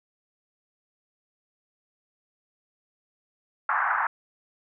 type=band-pass noise; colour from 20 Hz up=white; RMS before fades=-25 dBFS; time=3.69-4.07 s; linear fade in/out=2 ms; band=790 to 1700 Hz; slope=48 dB/octave; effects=none